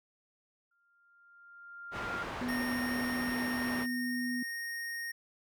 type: tone with exponential growth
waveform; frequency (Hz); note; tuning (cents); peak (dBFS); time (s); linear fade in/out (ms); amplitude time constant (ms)
sine; 1396.9; F6; 0; -33; 0.71-2.23; 5; 330
type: low-pass noise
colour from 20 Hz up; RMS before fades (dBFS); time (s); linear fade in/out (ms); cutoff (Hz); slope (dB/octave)
white; -40; 1.91-3.87; 50; 1500; 12
type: tone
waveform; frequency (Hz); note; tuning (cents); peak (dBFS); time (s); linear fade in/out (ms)
sine; 246.9; B3; 0; -33; 2.41-4.43; 5
type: tone with pitch glide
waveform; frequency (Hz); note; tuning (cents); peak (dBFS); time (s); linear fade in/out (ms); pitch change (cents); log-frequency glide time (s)
square; 1843 to 1858; A#6 to A#6; -20 to -6; -37; 2.48-5.12; 10; +14; 3.96-4.57
effects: none